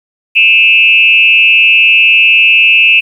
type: tone with frequency modulation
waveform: sine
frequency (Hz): 2620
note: E7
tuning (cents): -11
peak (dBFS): -3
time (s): 0.35-3.01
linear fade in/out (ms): 20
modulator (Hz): 196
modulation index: 0.78
effects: 7-bit